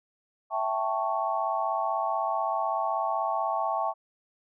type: chord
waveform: sine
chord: A dominant seventh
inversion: second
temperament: equal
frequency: 659.3 / 784 / 880 / 1108.7 Hz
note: E5 / G5 / A5 / C#6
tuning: 0 / 0 / 0 / 0 cents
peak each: -31 dBFS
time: 0.5-3.94 s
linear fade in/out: 50 ms
effects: none